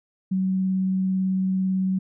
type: tone with vibrato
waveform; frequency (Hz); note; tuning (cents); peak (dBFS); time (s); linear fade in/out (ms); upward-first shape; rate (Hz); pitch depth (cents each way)
sine; 188.5; F#3; +32; -20; 0.31-1.99; 10; sine; 18; 8
effects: none